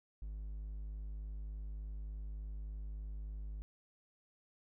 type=tone; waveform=triangle; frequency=51.7 Hz; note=G#1; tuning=7 cents flat; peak=-39 dBFS; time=0.22-3.62 s; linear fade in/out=0 ms; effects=none